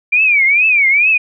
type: tone with vibrato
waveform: sine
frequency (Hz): 2349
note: D7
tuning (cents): 0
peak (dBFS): -8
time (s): 0.12-1.18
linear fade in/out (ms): 10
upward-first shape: triangle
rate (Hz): 2.3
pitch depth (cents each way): 210
effects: none